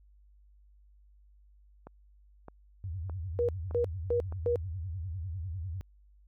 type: click train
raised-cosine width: 1 ms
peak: -31 dBFS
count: 5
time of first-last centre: 1.87-4.324 s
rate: 1.63 Hz
type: tone with vibrato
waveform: sine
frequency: 87.31 Hz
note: F2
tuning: in tune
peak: -34 dBFS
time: 2.84-5.81 s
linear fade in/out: 0 ms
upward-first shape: sine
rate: 10 Hz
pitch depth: 230 cents each way
type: tone bursts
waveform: sine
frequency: 478.9 Hz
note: A#4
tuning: 47 cents sharp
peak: -25 dBFS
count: 4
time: 3.39-4.558 s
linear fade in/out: 0 ms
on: 97 ms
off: 260 ms
effects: added 50 Hz sine -57 dBFS peak until 6.27 s